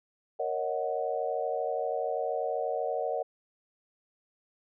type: chord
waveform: sine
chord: D# minor seventh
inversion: second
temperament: equal with one note detuned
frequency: 466.2 / 554.4 / 626.9 / 740 Hz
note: A#4 / C#5 / D#5 / F#5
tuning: 0 / 0 / +13 / 0 cents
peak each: -34 dBFS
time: 0.39-3.23 s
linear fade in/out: 10 ms
effects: none